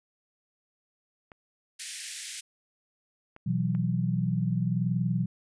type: clicks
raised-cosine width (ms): 0.5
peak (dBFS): -32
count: 3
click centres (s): 1.318 / 3.364 / 3.75
type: high-pass noise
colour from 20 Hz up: white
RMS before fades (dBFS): -36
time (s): 1.79-2.41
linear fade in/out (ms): 10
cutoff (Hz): 1700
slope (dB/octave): 48
type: chord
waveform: sine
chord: B suspended fourth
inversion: none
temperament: just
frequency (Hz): 123.47 / 164.63 / 185.21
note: B2 / E3 / F#3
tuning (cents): 0 / -2 / +2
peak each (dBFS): -29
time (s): 3.46-5.26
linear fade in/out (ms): 10
effects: resampled to 22050 Hz